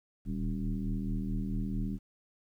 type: tone with frequency modulation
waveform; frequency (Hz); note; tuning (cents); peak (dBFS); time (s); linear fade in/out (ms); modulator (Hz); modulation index
sine; 116.54; A#2; 0; -30; 0.25-1.99; 50; 79.2; 1.8
effects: 11-bit